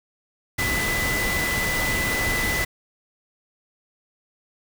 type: tone in noise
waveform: sine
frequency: 1998 Hz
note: B6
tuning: 20 cents sharp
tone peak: -24 dBFS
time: 0.58-2.65 s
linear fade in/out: 10 ms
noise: pink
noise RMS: -26 dBFS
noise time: 0.58-2.65 s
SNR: -1 dB
effects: none